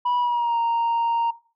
sine tone with pitch glide, 978 to 929.5 Hz, B5 to A#5, -17 to -5 cents, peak -17 dBFS, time 0.05-1.31 s, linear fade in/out 10 ms, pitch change -88 cents, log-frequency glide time 0.18-0.58 s, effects noise-tail reverb RT60 0.4 s tail -20 dB re dry + tanh soft clip ceiling -18 dBFS

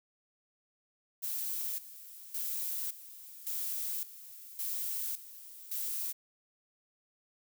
violet noise with tremolo, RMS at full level -36 dBFS, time 1.22-6.13 s, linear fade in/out 20 ms, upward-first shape square, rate 0.89 Hz, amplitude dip 80%, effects none

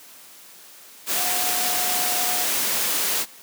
sine tone in noise, 724 Hz, F#5, 38 cents flat, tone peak -30 dBFS, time 1.14-2.47 s, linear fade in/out 50 ms, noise white, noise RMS -23 dBFS, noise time 1.06-3.26 s, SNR -10 dB, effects white hiss -46 dBFS RMS until 3.42 s + high-pass 200 Hz 12 dB/octave

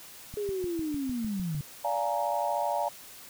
click train, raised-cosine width 5 ms, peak -29 dBFS, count 9, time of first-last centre 0.34-1.548 s, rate 6.62 Hz
sine linear sweep, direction down, 422 to 138.59 Hz, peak -29 dBFS, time 0.37-1.61 s, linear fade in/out 2 ms
sine chord, Bb dominant seventh, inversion first, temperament just, 582.7 / 699.2 / 839.1 / 932.3 Hz, D5 / F5 / Ab5 / Bb5, -14 / +2 / +18 / 0 cents, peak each -32 dBFS, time 1.84-2.89 s, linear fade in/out 10 ms
effects white hiss -48 dBFS RMS until 3.29 s

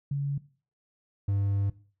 sine / triangle tone pair in turn, 141 / 99.7 Hz, C#3 / G2, +30 / +30 cents, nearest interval tritone, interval 600 cents, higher first, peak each -26 / -22 dBFS, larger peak second, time 0.11-0.38 / 1.28-1.7 s, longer second, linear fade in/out 5 ms, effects noise-tail reverb RT60 0.4 s tail -18 dB re dry

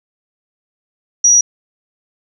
sine tone, 5790 Hz, F#8, 38 cents flat, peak -6 dBFS, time 1.24-1.41 s, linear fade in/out 5 ms, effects none

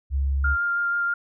sine tone, 68.7 Hz, C#2, 15 cents flat, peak -20 dBFS, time 0.1-0.57 s, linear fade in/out 50 ms
sine tone with vibrato, 1400 Hz, F6, 4 cents sharp, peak -21 dBFS, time 0.44-1.14 s, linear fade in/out 5 ms, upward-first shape sine, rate 6.2 Hz, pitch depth 10 cents each way
effects none

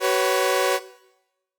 sawtooth chord, F# suspended fourth, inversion none, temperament equal with one note detuned, 378.6 / 493.9 / 554.4 Hz, F#4 / B4 / C#5, +40 / 0 / 0 cents, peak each -19 dBFS, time 0-0.8 s, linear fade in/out 50 ms, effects noise-tail reverb RT60 0.9 s tail -17 dB re dry + Opus 48 kbps

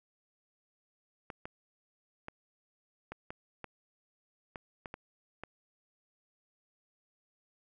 clicks, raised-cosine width 0.5 ms, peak -26 dBFS, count 10, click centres 1.302 / 1.455 / 2.284 / 3.12 / 3.305 / 3.643 / 4.558 / 4.858 / 4.941 / 5.436 s, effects none

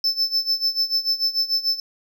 triangle tone with tremolo, 5274 Hz, E8, in tune, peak -15 dBFS, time 0.04-1.8 s, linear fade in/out 2 ms, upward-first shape sine, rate 6.8 Hz, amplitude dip 85%, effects none

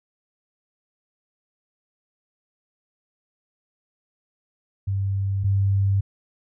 sine tone pair in turn, 98 / 98.39 Hz, G2 / G2, 0 / +7 cents, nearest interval unison, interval 7 cents, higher second, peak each -21 / -17 dBFS, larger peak second, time 4.87-5.44 / 5.44-6.01 s, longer neither, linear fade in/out 10 ms, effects none

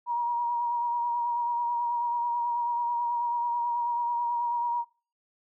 sine tone with vibrato, 952 Hz, A#5, 36 cents sharp, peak -25 dBFS, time 0.06-4.85 s, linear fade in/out 50 ms, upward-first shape sine, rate 9.2 Hz, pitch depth 23 cents each way, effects noise-tail reverb RT60 0.4 s tail -25 dB re dry

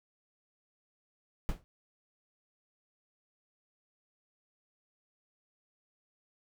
brown noise with exponential decay, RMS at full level -29 dBFS, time 1.49-1.64 s, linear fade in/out 0 ms, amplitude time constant 31 ms, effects none

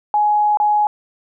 sine tone with dropouts, 838 Hz, G#5, 15 cents sharp, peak -12 dBFS, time 0.14-0.87 s, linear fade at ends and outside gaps 1 ms, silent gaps 0.572-0.6 s, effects none

